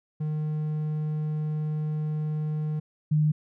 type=tone pair in turn; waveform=triangle / sine; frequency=153.1 / 152.49 Hz; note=D#3 / D#3; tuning=-28 / -35 cents; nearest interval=unison; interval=7 cents; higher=first; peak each=-24 / -19 dBFS; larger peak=second; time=0.2-2.8 / 3.11-3.32 s; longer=first; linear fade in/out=10 ms; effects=none